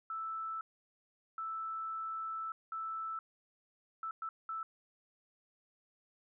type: tone bursts at uneven times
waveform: sine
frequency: 1318.5 Hz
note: E6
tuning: in tune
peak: -37 dBFS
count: 6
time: 0.1-0.61 / 1.38-2.52 / 2.72-3.19 / 4.03-4.11 / 4.22-4.29 / 4.49-4.63 s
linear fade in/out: 2 ms
effects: none